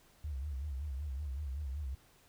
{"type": "tone with vibrato", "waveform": "sine", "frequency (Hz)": 70.2, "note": "C#2", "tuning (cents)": 22, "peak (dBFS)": -36, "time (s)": [0.24, 1.95], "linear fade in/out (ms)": 5, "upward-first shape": "sine", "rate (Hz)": 5.3, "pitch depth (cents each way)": 150, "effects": ["pink hiss -65 dBFS RMS until 2.28 s"]}